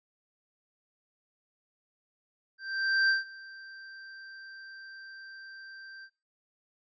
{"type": "tone with ADSR envelope", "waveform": "square", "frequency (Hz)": 1568, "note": "G6", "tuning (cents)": 0, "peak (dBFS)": -22, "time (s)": [2.58, 6.1], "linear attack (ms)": 510, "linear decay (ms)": 150, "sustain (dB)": -23, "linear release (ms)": 65, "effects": ["noise-tail reverb RT60 0.3 s tail -23 dB re dry", "resampled to 16000 Hz"]}